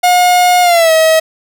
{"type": "tone with pitch glide", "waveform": "45% pulse", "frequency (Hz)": [718, 639.7], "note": ["F5", "D#5"], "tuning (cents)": [48, 48], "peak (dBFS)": -6, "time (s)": [0.03, 1.2], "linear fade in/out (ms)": 10, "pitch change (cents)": -200, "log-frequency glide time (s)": [0.62, 0.92], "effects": []}